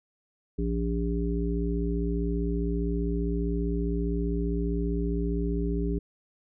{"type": "harmonic tone", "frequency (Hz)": 57.6, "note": "A#1", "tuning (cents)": -20, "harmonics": [1, 3, 5, 7], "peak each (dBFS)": [-28, -31, -33, -33], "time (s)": [0.58, 5.99], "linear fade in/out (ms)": 10, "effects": []}